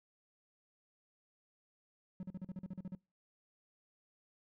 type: tone bursts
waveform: triangle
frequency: 185 Hz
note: F#3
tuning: in tune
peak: -38 dBFS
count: 11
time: 2.2-2.951 s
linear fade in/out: 2 ms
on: 31 ms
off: 41 ms
effects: noise-tail reverb RT60 0.3 s tail -25 dB re dry